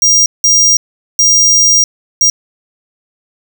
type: tone bursts at uneven times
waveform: square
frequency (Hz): 5700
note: F8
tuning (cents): +34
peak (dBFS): -6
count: 4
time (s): 0.02-0.26 / 0.44-0.77 / 1.19-1.84 / 2.21-2.3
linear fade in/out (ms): 2
effects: none